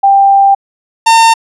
sine / 45% pulse tone pair in turn, 790 / 908.1 Hz, G5 / A#5, +13 / -46 cents, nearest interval major second, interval 241 cents, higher second, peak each -3 dBFS, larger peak neither, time 0.03-0.55 / 1.06-1.34 s, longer first, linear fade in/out 10 ms, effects resampled to 24000 Hz

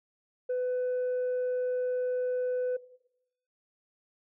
sine tone, 501 Hz, B4, 25 cents sharp, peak -25 dBFS, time 0.49-2.77 s, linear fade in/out 10 ms, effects noise-tail reverb RT60 0.8 s tail -18 dB re dry + tanh soft clip ceiling -26 dBFS

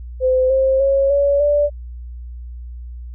sine tone with pitch steps, 514 / 530.6 / 547.7 / 565.4 / 583.6 Hz, C5 / C5 / C#5 / C#5 / D5, -31 / +24 / -21 / +34 / -11 cents, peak -12 dBFS, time 0.2-1.7 s, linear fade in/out 50 ms, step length 300 ms, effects added 60 Hz sine -29 dBFS peak until 3.14 s

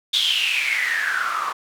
white noise with band-pass filter sweep, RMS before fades -22 dBFS, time 0.13-1.53 s, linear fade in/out 10 ms, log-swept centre 3600 to 1100 Hz, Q 10, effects none

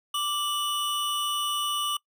square tone pair together, 1174.7 / 2960 Hz, D6 / F#7, 0 / 0 cents, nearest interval octave + major third, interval 1600 cents, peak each -30 / -29 dBFS, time 0.14-1.97 s, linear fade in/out 5 ms, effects noise-tail reverb RT60 0.1 s tail -23 dB re dry

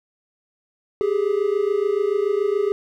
triangle tone pair together, 394.1 / 421.1 Hz, G4 / G#4, +9 / +24 cents, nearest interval minor second, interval 115 cents, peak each -19 dBFS, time 1.01-2.72 s, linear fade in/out 0 ms, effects none

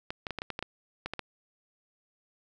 clicks, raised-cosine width 0.3 ms, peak -18 dBFS, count 11, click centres 0.105 / 0.268 / 0.307 / 0.387 / 0.419 / 0.503 / 0.591 / 0.626 / 1.06 / 1.136 / 1.193 s, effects none

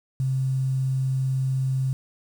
sine tone, 132.1 Hz, C3, 17 cents sharp, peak -21 dBFS, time 0.2-1.93 s, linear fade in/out 0 ms, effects 8-bit

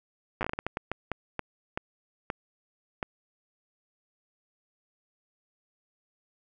slowing click train, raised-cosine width 0.5 ms, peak -15 dBFS, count 16, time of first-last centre 0.41-3.028 s, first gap 8 ms, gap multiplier 1.38, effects none

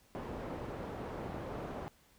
white low-pass noise, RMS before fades -42 dBFS, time 0.15-1.88 s, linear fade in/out 0 ms, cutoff 650 Hz, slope 12 dB/octave, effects pink hiss -66 dBFS RMS until 2.18 s

